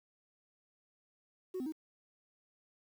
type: tone with pitch steps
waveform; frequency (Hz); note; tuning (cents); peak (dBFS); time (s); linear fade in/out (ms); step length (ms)
sine; 370.2 / 255.9 / 314.2; F#4 / C4 / D#4; +1 / -38 / +17; -34; 1.54-1.723; 10; 61
effects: tanh soft clip ceiling -34 dBFS + 10-bit